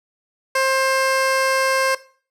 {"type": "tone", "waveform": "15% pulse", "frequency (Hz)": 530, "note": "C5", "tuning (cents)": 22, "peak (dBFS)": -10, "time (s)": [0.55, 1.95], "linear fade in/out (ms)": 5, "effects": ["noise-tail reverb RT60 0.4 s tail -17 dB re dry", "low-pass 12000 Hz 12 dB/octave"]}